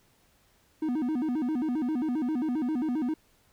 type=tone with vibrato; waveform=triangle; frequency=277.2 Hz; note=C#4; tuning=in tune; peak=-24 dBFS; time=0.82-3.14 s; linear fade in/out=5 ms; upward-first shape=square; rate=7.5 Hz; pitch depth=210 cents each way; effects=pink hiss -65 dBFS RMS until 3.52 s